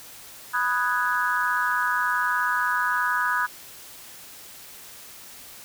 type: chord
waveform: sine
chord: G# minor seventh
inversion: first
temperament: equal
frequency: 987.8 / 1244.5 / 1480 / 1661.2 Hz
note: B5 / D#6 / F#6 / G#6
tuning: 0 / 0 / 0 / 0 cents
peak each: -27 / -27 / -26 / -27 dBFS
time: 0.53-3.47 s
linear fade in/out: 20 ms
effects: white hiss -44 dBFS RMS until 5.64 s